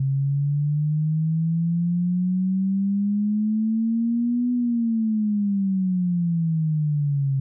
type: exponential two-way sweep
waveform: sine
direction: up then down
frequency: 134.3 to 246.9 to 134.3 Hz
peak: -19 dBFS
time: 0-7.4 s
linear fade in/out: 5 ms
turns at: 4.52 s
effects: none